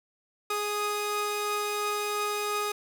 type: tone pair together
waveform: sawtooth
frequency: 415.8 / 1244.5 Hz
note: G#4 / D#6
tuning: +2 / 0 cents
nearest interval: octave + perfect fifth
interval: 1898 cents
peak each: -27 dBFS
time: 0.5-2.72 s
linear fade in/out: 5 ms
effects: none